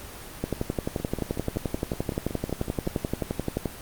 two click trains, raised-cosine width 2 ms, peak -12 / -18 dBFS, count 38 / 11, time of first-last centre 0.44-3.657 / 1-2.869 s, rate 11.5 / 5.35 Hz, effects pink hiss -41 dBFS RMS until 3.81 s + Opus 24 kbps

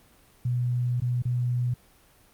sine tone with dropouts, 122.9 Hz, B2, 8 cents flat, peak -23 dBFS, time 0.45-1.74 s, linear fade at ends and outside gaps 5 ms, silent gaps 1.002-1.019 / 1.222-1.252 s, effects pink hiss -58 dBFS RMS until 2.33 s + Opus 32 kbps

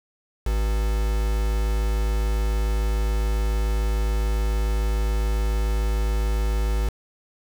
triangle tone with quantisation, 53.5 Hz, A1, 48 cents flat, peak -18 dBFS, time 0.46-6.89 s, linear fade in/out 5 ms, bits 5, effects none

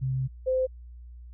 sine tone pair in turn, 131.4 / 516.7 Hz, C3 / C5, +8 / -22 cents, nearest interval 2 octaves, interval 2370 cents, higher second, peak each -25 / -22 dBFS, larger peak second, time 0.01-0.28 / 0.46-0.67 s, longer first, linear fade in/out 20 ms, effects added 60 Hz sine -42 dBFS peak until 1.33 s

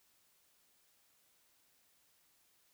silence, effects white hiss -72 dBFS RMS until 2.73 s

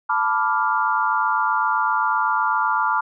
sine chord, B half-diminished seventh, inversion third, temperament equal, 880 / 987.8 / 1174.7 / 1396.9 Hz, A5 / B5 / D6 / F6, 0 / 0 / 0 / 0 cents, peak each -23 dBFS, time 0.09-3.01 s, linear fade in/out 10 ms, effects none

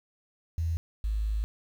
sine tone pair in turn, 82.41 / 53.08 Hz, E2 / G#1, 0 / +38 cents, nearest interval minor sixth, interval 762 cents, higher first, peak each -26 dBFS, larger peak neither, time 0.58-0.77 / 1.04-1.44 s, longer second, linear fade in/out 0 ms, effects 9-bit

